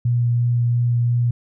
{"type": "tone with vibrato", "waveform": "sine", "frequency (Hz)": 120, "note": "B2", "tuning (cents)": -49, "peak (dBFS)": -15, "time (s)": [0.05, 1.31], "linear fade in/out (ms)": 5, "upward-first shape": "sine", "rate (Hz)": 2.9, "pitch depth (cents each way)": 9, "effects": []}